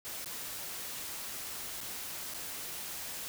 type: noise with dropouts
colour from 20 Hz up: white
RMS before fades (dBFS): -41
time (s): 0.05-3.28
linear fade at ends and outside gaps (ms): 0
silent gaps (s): 0.245-0.259 / 1.805-1.812 / 2.338-2.344
effects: none